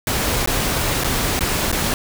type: noise with dropouts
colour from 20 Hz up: pink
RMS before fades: -20 dBFS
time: 0.07-1.94 s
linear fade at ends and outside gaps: 1 ms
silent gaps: 0.46-0.474 / 1.037-1.044 / 1.392-1.407 / 1.716-1.726 s
effects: none